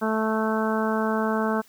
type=harmonic tone; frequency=219.3 Hz; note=A3; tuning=6 cents flat; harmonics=1 / 2 / 3 / 4 / 5 / 6 / 7; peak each=-25 / -28 / -30 / -31 / -32 / -33 / -33 dBFS; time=0.01-1.62 s; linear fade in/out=20 ms; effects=white hiss -56 dBFS RMS until 1.68 s